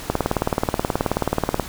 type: click train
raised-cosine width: 1 ms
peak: -4 dBFS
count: 29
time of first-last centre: 0.1-1.597 s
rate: 18.7 Hz
effects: pink hiss -35 dBFS RMS until 1.68 s